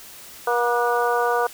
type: harmonic tone with a mistuned harmonic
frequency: 239.5 Hz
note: A#3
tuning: 47 cents sharp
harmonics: 2 / 3 / 4 / 5 / 6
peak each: -22 / -24 / -25 / -26 / -27 dBFS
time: 0.47-1.47 s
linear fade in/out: 5 ms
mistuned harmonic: 6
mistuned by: +37 cents
effects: white hiss -42 dBFS RMS until 1.53 s